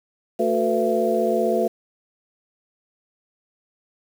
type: tone cluster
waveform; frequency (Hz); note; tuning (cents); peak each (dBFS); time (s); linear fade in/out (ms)
sine; 222.8 / 365.7 / 447.4 / 503 / 672; A3 / F#4 / A4 / B4 / E5; +22 / -20 / +29 / +32 / +33; -26 / -24 / -25 / -24 / -23; 0.39-1.68; 10
effects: 7-bit